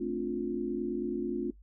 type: chord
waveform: sine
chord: D minor seventh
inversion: second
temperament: just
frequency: 220.2 / 264.3 / 293.7 / 352.4 Hz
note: A3 / C4 / D4 / F4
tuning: +2 / +18 / 0 / +16 cents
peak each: -37 / -36 / -37 / -33 dBFS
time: 0-1.51 s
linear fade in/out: 10 ms
effects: noise-tail reverb RT60 0.1 s tail -17 dB re dry + added 50 Hz sine -52 dBFS peak until 1.62 s